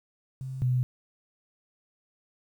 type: tone pair in turn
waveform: sine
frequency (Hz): 131.6 / 126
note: C3 / B2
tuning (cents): +10 / +35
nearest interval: minor second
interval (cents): 75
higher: first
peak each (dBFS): -33 / -22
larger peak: second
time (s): 0.41-0.62 / 0.62-0.83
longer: neither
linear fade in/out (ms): 0
effects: 10-bit